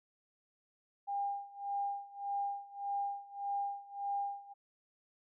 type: tone with tremolo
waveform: sine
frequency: 803 Hz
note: G5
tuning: 41 cents sharp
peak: -32 dBFS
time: 1.07-4.54 s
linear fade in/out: 20 ms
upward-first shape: sine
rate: 1.7 Hz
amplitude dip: 90%
effects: none